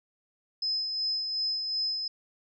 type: tone with tremolo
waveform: sine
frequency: 5100 Hz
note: D#8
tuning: 42 cents sharp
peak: -26 dBFS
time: 0.62-2.08 s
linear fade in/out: 5 ms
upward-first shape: sine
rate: 2.7 Hz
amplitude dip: 40%
effects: none